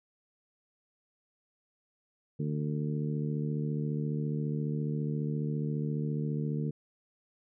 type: harmonic tone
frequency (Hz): 74.6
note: D2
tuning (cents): +28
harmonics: 2 / 3 / 4 / 5 / 6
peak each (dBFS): -31 / -36 / -41 / -45 / -42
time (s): 2.39-6.71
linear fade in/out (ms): 10
effects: none